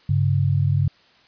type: tone pair together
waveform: sine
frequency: 99.5 / 140.31 Hz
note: G2 / C#3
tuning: +26 / +21 cents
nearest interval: tritone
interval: 595 cents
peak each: -19 dBFS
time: 0.09-0.88 s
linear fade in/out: 5 ms
effects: white hiss -55 dBFS RMS until 1.27 s + resampled to 11025 Hz